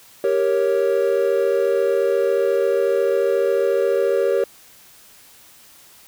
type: chord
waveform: triangle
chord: G diminished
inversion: none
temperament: equal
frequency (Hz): 392 / 466.2 / 554.4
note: G4 / Bb4 / Db5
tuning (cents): 0 / 0 / 0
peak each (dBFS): -18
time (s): 0.24-4.44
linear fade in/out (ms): 2
effects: tanh soft clip ceiling -5 dBFS + white hiss -48 dBFS RMS until 6.07 s